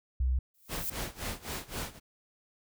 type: tone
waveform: sine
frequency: 63.7 Hz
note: C2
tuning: 46 cents flat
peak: -25 dBFS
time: 0.2-0.39 s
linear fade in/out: 5 ms
type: noise with exponential growth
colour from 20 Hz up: violet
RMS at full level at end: -31 dBFS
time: 0.54-0.9 s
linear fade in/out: 5 ms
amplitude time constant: 77 ms
type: noise with tremolo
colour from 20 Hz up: pink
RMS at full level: -35 dBFS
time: 0.68-2 s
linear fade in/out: 50 ms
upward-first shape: sine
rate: 3.8 Hz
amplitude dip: 90%
effects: none